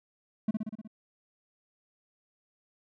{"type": "tone with echo", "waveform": "triangle", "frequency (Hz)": 216.4, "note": "A3", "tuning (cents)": -29, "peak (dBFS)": -22, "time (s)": [0.48, 0.51], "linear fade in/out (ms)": 5, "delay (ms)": 61, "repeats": 6, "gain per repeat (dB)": -3, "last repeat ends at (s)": 0.876, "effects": []}